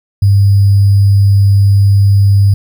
sine tone with sample-and-hold, 99.4 Hz, G2, 25 cents sharp, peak -4 dBFS, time 0.22-2.54 s, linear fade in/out 5 ms, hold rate 4900 Hz, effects none

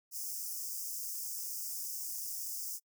white high-pass noise, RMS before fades -40 dBFS, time 0.11-2.8 s, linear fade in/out 50 ms, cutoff 5000 Hz, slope 96 dB/octave, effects noise-tail reverb RT60 0.1 s tail -26 dB re dry

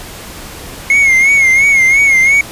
triangle tone with vibrato, 2163 Hz, C#7, 43 cents flat, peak -4 dBFS, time 0.9-2.41 s, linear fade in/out 2 ms, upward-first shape sine, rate 2.9 Hz, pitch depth 68 cents each way, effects pink hiss -29 dBFS RMS until 2.51 s + resampled to 32000 Hz

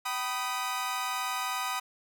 sawtooth chord, G augmented, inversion none, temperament equal with one note detuned, 767.4 / 987.8 / 1244.5 Hz, G5 / B5 / D#6, -37 / 0 / 0 cents, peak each -33 / -31 / -30 dBFS, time 0.05-1.8 s, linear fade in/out 10 ms, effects none

